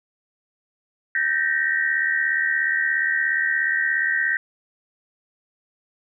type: tone cluster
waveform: sine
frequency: 1562 / 1823 / 1900 Hz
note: G6 / A#6 / A#6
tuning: -7 / -39 / +33 cents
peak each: -23 / -24 / -23 dBFS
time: 1.15-4.37 s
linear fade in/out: 2 ms
effects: none